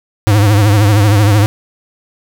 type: tone with vibrato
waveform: square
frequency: 103.8 Hz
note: G#2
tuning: in tune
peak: -7 dBFS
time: 0.27-1.46 s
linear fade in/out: 0 ms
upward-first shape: triangle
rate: 13 Hz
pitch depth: 110 cents each way
effects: none